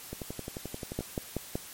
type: two click trains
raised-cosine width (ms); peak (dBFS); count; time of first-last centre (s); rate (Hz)
2; -23 / -17; 11 / 4; 0.13-1.007 / 0.99-1.555; 11.4 / 5.31
effects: white hiss -46 dBFS RMS until 1.73 s + MP3 64 kbps